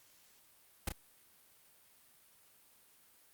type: noise with echo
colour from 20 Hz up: pink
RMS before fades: -34 dBFS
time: 0.87-0.89 s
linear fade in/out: 5 ms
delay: 32 ms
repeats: 1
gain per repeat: -6 dB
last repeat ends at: 0.922 s
effects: white hiss -65 dBFS RMS until 3.33 s + Opus 48 kbps

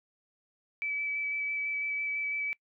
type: tone with vibrato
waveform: sine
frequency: 2300 Hz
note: D7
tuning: 37 cents flat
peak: -30 dBFS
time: 0.82-2.53 s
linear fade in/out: 0 ms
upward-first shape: square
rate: 6 Hz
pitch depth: 9 cents each way
effects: noise-tail reverb RT60 0.1 s tail -23 dB re dry

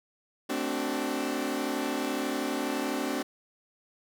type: chord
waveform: sawtooth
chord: D dominant seventh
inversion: second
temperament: equal with one note detuned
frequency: 220 / 261.6 / 293.7 / 377.8 Hz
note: A3 / C4 / D4 / F#4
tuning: 0 / 0 / 0 / +36 cents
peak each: -34 / -29 / -29 / -32 dBFS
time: 0.49-3.23 s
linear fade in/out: 10 ms
effects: none

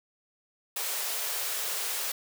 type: high-pass noise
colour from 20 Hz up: white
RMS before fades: -32 dBFS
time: 0.76-2.12 s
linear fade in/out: 5 ms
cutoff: 390 Hz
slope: 96 dB/octave
effects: none

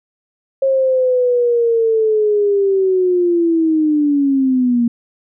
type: linear sweep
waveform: sine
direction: down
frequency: 541 to 233.1 Hz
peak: -11 dBFS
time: 0.62-4.88 s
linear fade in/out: 5 ms
effects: none

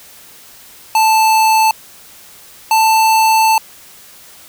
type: tone pair in turn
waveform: square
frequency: 880 / 884.4 Hz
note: A5 / A5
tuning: 0 / +9 cents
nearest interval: unison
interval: 9 cents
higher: second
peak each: -9 dBFS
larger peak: neither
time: 0.95-1.71 / 2.71-3.58 s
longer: second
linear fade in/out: 2 ms
effects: white hiss -40 dBFS RMS until 4.48 s

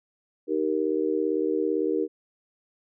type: chord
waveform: sine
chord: Eb major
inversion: none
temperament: just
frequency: 311.1 / 388.9 / 466.7 Hz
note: Eb4 / G4 / Bb4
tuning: 0 / -14 / +2 cents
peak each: -27 dBFS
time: 0.47-2.08 s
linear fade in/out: 50 ms
effects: none

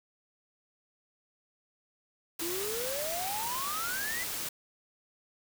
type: noise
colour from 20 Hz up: white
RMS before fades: -36 dBFS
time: 2.39-4.49 s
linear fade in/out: 5 ms
type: exponential sweep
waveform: triangle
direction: up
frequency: 323.6 to 2044 Hz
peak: -33 dBFS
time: 2.41-4.24 s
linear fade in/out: 10 ms
effects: none

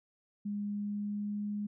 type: tone with pitch glide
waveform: sine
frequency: 205.1 to 206.9 Hz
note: G#3 to G#3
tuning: -21 to -6 cents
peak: -33 dBFS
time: 0.45-1.67 s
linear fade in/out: 10 ms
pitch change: +15 cents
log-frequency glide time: 0.67-1.45 s
effects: none

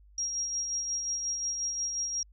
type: tone with tremolo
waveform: sine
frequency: 5630 Hz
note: F8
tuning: 13 cents sharp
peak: -28 dBFS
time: 0.18-2.23 s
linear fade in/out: 2 ms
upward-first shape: sine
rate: 5.6 Hz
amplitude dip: 40%
effects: added 50 Hz sine -54 dBFS peak until 2.32 s

